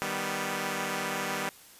5% pulse chord, Eb augmented, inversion none, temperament equal, 155.56 / 196 / 246.9 Hz, Eb3 / G3 / B3, 0 / 0 / 0 cents, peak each -26 / -22 / -23 dBFS, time 0.02-1.49 s, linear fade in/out 0 ms, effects white hiss -53 dBFS RMS until 1.79 s + resampled to 32000 Hz

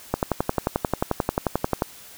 click train, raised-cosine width 1 ms, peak -6 dBFS, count 20, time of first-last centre 0.14-1.821 s, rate 11.3 Hz, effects white hiss -45 dBFS RMS until 2.17 s

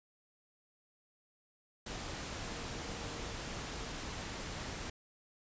sine tone in noise, 466.2 Hz, A#4, in tune, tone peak -52 dBFS, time 2.46-3.34 s, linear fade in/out 5 ms, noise pink, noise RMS -42 dBFS, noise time 1.86-4.9 s, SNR -13 dB, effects resampled to 16000 Hz

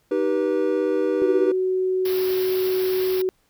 triangle chord, Eb augmented, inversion none, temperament just, 311.1 / 388.9 / 486.1 Hz, Eb4 / G4 / B4, 0 / -14 / -28 cents, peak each -23 / -21 / -21 dBFS, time 0.11-1.52 s, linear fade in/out 5 ms
sine tone, 372.8 Hz, F#4, 13 cents sharp, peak -19 dBFS, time 1.22-3.29 s, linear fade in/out 0 ms
white band-stop noise, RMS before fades -33 dBFS, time 2.05-3.22 s, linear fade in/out 5 ms, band 5500 to 11000 Hz, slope 96 dB/octave
effects pink hiss -65 dBFS RMS until 3.49 s

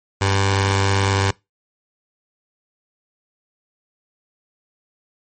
15% pulse tone with notch filter, 98 Hz, G2, in tune, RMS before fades -18 dBFS, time 0.21-1.31 s, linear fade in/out 5 ms, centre 230 Hz, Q 0.53, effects noise-tail reverb RT60 0.2 s tail -22 dB re dry + MP3 32 kbps

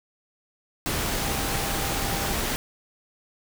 sine tone in noise, 793 Hz, G5, 20 cents sharp, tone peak -36 dBFS, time 1.22-2.32 s, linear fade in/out 0 ms, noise pink, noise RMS -27 dBFS, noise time 0.86-2.56 s, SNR -12 dB, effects none

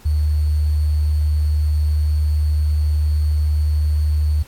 sine tone with sample-and-hold, 75.6 Hz, D#2, 49 cents flat, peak -14 dBFS, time 0.05-4.43 s, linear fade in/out 10 ms, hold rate 4410 Hz, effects pink hiss -47 dBFS RMS until 4.47 s + AAC 64 kbps

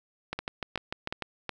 two click trains, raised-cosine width 0.3 ms, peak -16 / -16 dBFS, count 4 / 7, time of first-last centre 0.39-1.493 / 0.33-1.223 s, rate 2.72 / 6.72 Hz, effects none

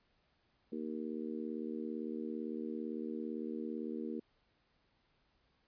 harmonic tone, 77.78 Hz, D#2, in tune, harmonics 3 / 4 / 5 / 6, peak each -41 / -43 / -45 / -47 dBFS, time 0.72-4.2 s, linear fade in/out 5 ms, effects pink hiss -75 dBFS RMS until 5.67 s + resampled to 11025 Hz

